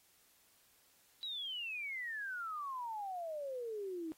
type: exponential sweep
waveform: sine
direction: down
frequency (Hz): 3951 to 310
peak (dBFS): -39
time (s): 1.23-4.12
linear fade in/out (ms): 0
effects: white hiss -69 dBFS RMS until 4.17 s + AAC 48 kbps